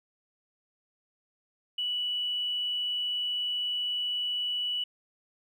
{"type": "tone with tanh clipping", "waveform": "triangle", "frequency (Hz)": 2952, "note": "F#7", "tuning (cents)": -5, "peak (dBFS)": -28, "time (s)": [1.78, 4.84], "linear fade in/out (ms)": 5, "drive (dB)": 3, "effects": []}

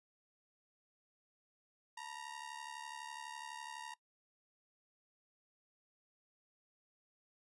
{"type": "ring-modulated tone", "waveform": "sawtooth", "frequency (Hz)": 932.3, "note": "A#5", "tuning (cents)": 0, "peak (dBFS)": -39, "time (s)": [1.97, 3.94], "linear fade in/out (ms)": 5, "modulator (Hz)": 36, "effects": ["noise-tail reverb RT60 0.1 s tail -21 dB re dry", "resampled to 24000 Hz"]}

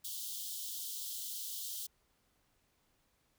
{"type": "high-pass noise", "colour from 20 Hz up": "white", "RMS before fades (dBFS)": -42, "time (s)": [0.04, 1.87], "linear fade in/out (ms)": 10, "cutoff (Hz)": 3000, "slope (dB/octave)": 96, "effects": ["pink hiss -75 dBFS RMS until 3.38 s"]}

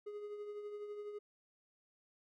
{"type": "tone with tremolo", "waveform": "triangle", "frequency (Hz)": 415.3, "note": "G#4", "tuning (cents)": 0, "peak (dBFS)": -39, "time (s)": [0.06, 1.19], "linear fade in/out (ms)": 10, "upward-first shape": "triangle", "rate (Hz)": 12, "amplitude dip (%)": 50, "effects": []}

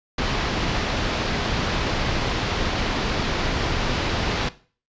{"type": "low-pass noise", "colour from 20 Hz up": "pink", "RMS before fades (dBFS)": -24, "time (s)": [0.18, 4.49], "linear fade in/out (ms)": 5, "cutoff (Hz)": 5000, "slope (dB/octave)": 24, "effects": ["noise-tail reverb RT60 0.4 s tail -17 dB re dry", "resampled to 16000 Hz"]}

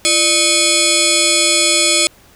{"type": "tone with frequency modulation", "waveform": "sine", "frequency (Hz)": 2212, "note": "C#7", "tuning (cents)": -4, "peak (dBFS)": -10, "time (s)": [0.05, 2.07], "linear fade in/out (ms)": 0, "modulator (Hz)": 936, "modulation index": 7.5, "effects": ["pink hiss -47 dBFS RMS until 2.35 s"]}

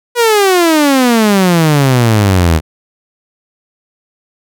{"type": "exponential sweep", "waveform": "sawtooth", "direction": "down", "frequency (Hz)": [490, 76.7], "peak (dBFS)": -3, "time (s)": [0.15, 2.61], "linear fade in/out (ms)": 50, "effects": []}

